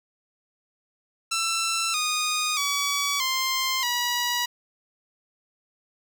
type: tone with pitch steps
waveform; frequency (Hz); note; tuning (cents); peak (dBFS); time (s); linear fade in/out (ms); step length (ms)
10% pulse; 1338 / 1234.1 / 1138.2 / 1049.8 / 968.2; E6 / D#6 / C#6 / C6 / B5; +25 / -15 / +45 / +5 / -35; -15; 1.31-4.46; 10; 630
effects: none